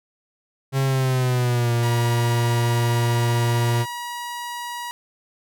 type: tone with pitch glide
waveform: 45% pulse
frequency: 135 to 118.21 Hz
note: C#3 to A#2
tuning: -45 to +25 cents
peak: -18 dBFS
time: 0.72-3.86 s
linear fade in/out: 50 ms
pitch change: -230 cents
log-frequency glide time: 0.84-1.72 s
type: tone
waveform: sawtooth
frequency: 961 Hz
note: B5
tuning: 48 cents flat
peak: -25 dBFS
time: 1.83-4.91 s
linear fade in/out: 0 ms
effects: none